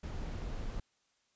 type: noise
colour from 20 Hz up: brown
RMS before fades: -39 dBFS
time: 0.03-0.8 s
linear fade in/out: 5 ms
effects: white hiss -75 dBFS RMS until 1.35 s + resampled to 16000 Hz